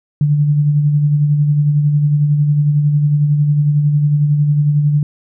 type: tone with tremolo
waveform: sine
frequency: 147.2 Hz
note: D3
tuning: 4 cents sharp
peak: -8 dBFS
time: 0.21-5.03 s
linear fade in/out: 2 ms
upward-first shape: sine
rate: 11 Hz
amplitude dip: 40%
effects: none